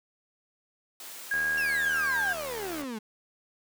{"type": "high-pass noise", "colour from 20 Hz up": "white", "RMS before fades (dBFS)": -43, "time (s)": [1, 2.82], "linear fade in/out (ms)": 2, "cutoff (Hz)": 300, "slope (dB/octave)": 12}
{"type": "tone with pitch glide", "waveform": "sine", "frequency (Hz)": [1637, 1602.4], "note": ["G#6", "G6"], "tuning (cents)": [-25, 38], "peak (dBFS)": -25, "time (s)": [1.31, 2.33], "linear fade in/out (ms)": 5, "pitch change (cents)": -37, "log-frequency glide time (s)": [1.79, 2]}
{"type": "click train", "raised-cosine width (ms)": 0.5, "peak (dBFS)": -26, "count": 117, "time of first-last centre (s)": [1.34, 2.835], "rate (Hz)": 77.6}
{"type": "exponential sweep", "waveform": "35% pulse", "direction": "down", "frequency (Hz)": [2833, 207.7], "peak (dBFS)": -32, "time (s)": [1.57, 2.99], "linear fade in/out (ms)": 10}
{"effects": []}